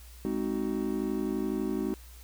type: chord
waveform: triangle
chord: Ab dominant seventh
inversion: none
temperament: just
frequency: 207.7 / 259.6 / 311.5 / 373.8 Hz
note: Ab3 / C4 / Eb4 / Gb4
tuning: 0 / -13 / +2 / +18 cents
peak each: -32 dBFS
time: 0.25-1.94 s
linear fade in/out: 0 ms
effects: added 60 Hz sine -47 dBFS peak until 2.23 s + white hiss -55 dBFS RMS until 2.23 s